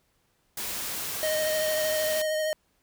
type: noise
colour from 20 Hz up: white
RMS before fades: -33 dBFS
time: 0.57-2.22 s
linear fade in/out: 5 ms
type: tone with vibrato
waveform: square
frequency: 621 Hz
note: D#5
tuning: 3 cents flat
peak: -26 dBFS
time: 1.23-2.53 s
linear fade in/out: 0 ms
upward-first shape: triangle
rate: 13 Hz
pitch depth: 22 cents each way
effects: pink hiss -70 dBFS RMS until 2.82 s